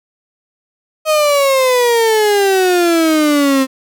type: exponential sweep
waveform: 35% pulse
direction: down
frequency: 631 to 261.6 Hz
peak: -8 dBFS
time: 1.05-3.67 s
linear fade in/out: 50 ms
effects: none